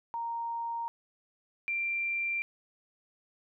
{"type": "tone pair in turn", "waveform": "sine", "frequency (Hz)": [930, 2365], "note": ["A#5", "D7"], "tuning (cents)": [-4, 12], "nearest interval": "octave + major third", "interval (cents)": 1616, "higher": "second", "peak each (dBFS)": [-32, -29], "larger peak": "second", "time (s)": [[0.14, 0.88], [1.68, 2.42]], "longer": "neither", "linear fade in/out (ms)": 0, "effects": []}